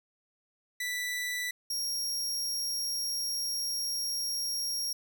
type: tone pair in turn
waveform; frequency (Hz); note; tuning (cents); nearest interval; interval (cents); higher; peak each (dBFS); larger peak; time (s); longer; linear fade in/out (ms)
sawtooth; 1975.5 / 5588; B6 / F8; 0 / 0; octave + tritone; 1800; second; -28; neither; 0.8-1.51 / 1.7-4.93; second; 5
effects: none